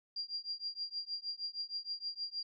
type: tone with tremolo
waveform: sine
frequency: 4773 Hz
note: D8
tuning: 27 cents sharp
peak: -34 dBFS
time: 0.16-2.43 s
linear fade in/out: 5 ms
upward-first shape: triangle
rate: 6.4 Hz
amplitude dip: 100%
effects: none